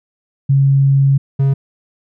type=tone pair in turn; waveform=sine / triangle; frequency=137.5 / 136.95 Hz; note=C#3 / C#3; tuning=-14 / -21 cents; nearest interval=unison; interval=7 cents; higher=first; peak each=-8 dBFS; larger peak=neither; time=0.49-1.18 / 1.39-1.54 s; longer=first; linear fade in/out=10 ms; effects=none